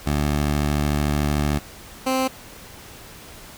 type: tone pair in turn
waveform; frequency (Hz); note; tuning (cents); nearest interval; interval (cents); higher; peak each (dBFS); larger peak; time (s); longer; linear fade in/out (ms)
15% pulse; 73.42 / 261.6; D2 / C4; 0 / 0; octave + minor seventh; 2200; second; -13; neither; 0.06-1.59 / 2.06-2.28; first; 10
effects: pink hiss -42 dBFS RMS until 3.57 s